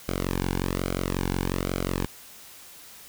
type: tone with flanger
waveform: sawtooth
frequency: 45.54 Hz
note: F#1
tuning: 27 cents flat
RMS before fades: -28 dBFS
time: 0.08-2.06 s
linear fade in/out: 0 ms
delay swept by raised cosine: 1.1 to 1.6 ms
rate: 1.2 Hz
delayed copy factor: -0.85
effects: white hiss -47 dBFS RMS until 3.08 s